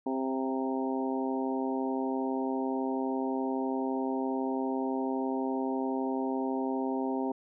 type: harmonic tone with a mistuned harmonic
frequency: 131.9 Hz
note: C3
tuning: 14 cents sharp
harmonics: 2 / 3 / 4 / 5 / 6 / 7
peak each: -31 / -35 / -40 / -40 / -39 / -39 dBFS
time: 0.06-7.32 s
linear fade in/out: 5 ms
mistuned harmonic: 5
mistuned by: +15 cents
effects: none